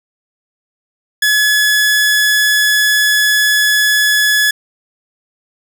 sawtooth tone, 1702 Hz, G#6, 42 cents sharp, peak -6 dBFS, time 1.22-4.51 s, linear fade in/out 5 ms, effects none

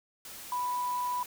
sine tone in noise, 987.8 Hz, B5, in tune, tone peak -29 dBFS, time 0.52-1.23 s, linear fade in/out 2 ms, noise white, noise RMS -45 dBFS, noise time 0.25-1.26 s, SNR +13 dB, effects none

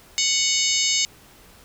harmonic tone with a mistuned harmonic, 740 Hz, F#5, in tune, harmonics 3 / 4 / 5 / 6 / 7 / 8 / 9 / 10, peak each -27 / -27 / -27 / -27 / -27 / -27 / -27 / -27 dBFS, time 0.18-1.05 s, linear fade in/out 0 ms, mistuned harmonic 8, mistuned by +74 cents, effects pink hiss -50 dBFS RMS until 1.64 s

